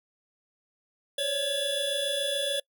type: tone cluster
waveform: square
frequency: 541 / 568 / 3437 Hz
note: C#5 / C#5 / A7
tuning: -42 / +42 / -41 cents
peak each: -36 / -32 / -30 dBFS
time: 1.18-2.6 s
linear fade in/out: 5 ms
effects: noise-tail reverb RT60 0.1 s tail -25 dB re dry